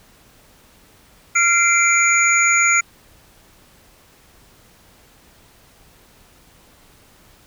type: tone cluster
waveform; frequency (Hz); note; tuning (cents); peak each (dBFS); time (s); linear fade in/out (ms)
sine; 1379 / 2074 / 2346 / 6800; F6 / C7 / D7 / G#8; -22 / -16 / -2 / +40; -18; 1.35-2.81; 10
effects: pink hiss -51 dBFS RMS until 7.46 s